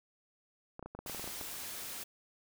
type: clicks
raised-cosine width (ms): 1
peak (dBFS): -30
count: 12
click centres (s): 0.794 / 0.827 / 0.86 / 0.95 / 0.99 / 1.062 / 1.097 / 1.147 / 1.196 / 1.242 / 1.276 / 1.412
type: noise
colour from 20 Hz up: white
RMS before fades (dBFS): -43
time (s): 1.06-2.04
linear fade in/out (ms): 10
effects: none